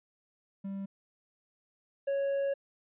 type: tone pair in turn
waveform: triangle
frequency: 196 / 554.4 Hz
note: G3 / C#5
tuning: 0 / 0 cents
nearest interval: octave + tritone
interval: 1800 cents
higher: second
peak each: -33 / -26 dBFS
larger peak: second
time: 0.64-0.86 / 2.07-2.54 s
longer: second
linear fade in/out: 10 ms
effects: resampled to 8000 Hz